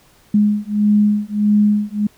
sine beating tone pair, 207.7 / 209.3 Hz, G#3 / G#3, 0 / +14 cents, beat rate 1.6 Hz, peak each -15 dBFS, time 0.34-2.07 s, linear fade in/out 5 ms, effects pink hiss -52 dBFS RMS until 2.17 s

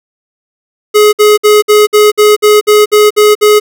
square tone bursts, 421 Hz, G#4, 24 cents sharp, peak -3 dBFS, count 11, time 0.94-3.6 s, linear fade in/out 20 ms, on 190 ms, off 57 ms, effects none

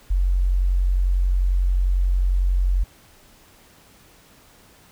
sine tone, 45.58 Hz, F#1, 25 cents flat, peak -16 dBFS, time 0.1-2.84 s, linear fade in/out 10 ms, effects pink hiss -52 dBFS RMS until 4.91 s

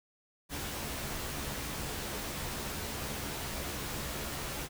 pink noise with comb filter, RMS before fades -38 dBFS, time 0.49-4.69 s, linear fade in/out 50 ms, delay 14 ms, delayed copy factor +0.5, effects none

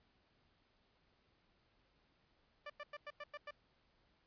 15% pulse tone bursts, 588 Hz, D5, 2 cents sharp, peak -39 dBFS, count 7, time 2.66-3.509 s, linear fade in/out 5 ms, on 39 ms, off 96 ms, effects pink hiss -75 dBFS RMS until 4.26 s + resampled to 11025 Hz

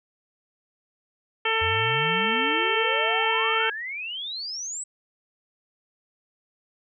harmonic tone, 446.7 Hz, A4, 26 cents sharp, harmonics 1 / 2 / 3 / 4 / 5 / 6 / 7, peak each -29 / -29 / -29 / -29 / -29 / -29 / -29 dBFS, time 1.45-3.7 s, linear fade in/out 5 ms
sine exponential sweep, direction up, 83 to 8110 Hz, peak -30 dBFS, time 1.61-4.84 s, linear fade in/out 10 ms
effects none

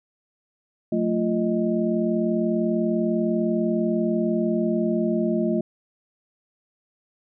sine tone cluster, 182.3 / 222.4 / 348.3 / 624 Hz, F#3 / A3 / F4 / D#5, -25 / +19 / -5 / +5 cents, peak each -28 / -23 / -25 / -28 dBFS, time 0.92-5.61 s, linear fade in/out 5 ms, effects none

